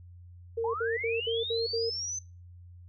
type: tone bursts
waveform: sine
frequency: 458 Hz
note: A#4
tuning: 31 cents flat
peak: -27 dBFS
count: 6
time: 0.57-1.9 s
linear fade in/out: 10 ms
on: 170 ms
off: 62 ms
type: linear sweep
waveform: sine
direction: up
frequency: 814 to 6200 Hz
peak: -32 dBFS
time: 0.64-2.19 s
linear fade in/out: 5 ms
effects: noise-tail reverb RT60 0.3 s tail -22 dB re dry + added 88 Hz sine -47 dBFS peak until 2.88 s